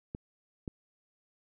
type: clicks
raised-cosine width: 3 ms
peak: -24 dBFS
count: 2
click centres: 0.149 / 0.678 s
effects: none